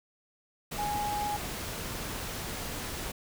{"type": "tone in noise", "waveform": "sine", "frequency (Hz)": 830, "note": "G#5", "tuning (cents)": -1, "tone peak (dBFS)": -30, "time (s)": [0.78, 1.37], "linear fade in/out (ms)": 10, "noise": "pink", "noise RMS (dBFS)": -37, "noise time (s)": [0.71, 3.12], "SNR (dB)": 4, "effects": []}